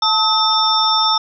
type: tone cluster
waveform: sine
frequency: 881 / 1281 / 3596 / 5390 Hz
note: A5 / E6 / A7 / E8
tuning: +2 / -50 / +37 / +38 cents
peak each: -18 dBFS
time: 0.02-1.18 s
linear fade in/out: 5 ms
effects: none